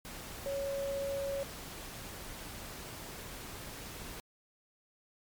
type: tone in noise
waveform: sine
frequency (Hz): 554.4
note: C#5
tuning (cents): 0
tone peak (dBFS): -33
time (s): 0.46-1.43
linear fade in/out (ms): 0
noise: pink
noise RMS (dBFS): -45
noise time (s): 0.05-4.2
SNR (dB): +9
effects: MP3 96 kbps